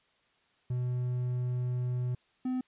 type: tone pair in turn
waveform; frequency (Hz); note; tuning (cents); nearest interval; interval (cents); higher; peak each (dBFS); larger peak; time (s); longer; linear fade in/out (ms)
triangle; 124.3 / 255; B2 / C4; +12 / -44; octave; 1244; second; -27; neither; 0.7-2.15 / 2.45-2.61; first; 5
effects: white hiss -69 dBFS RMS until 2.67 s + resampled to 8000 Hz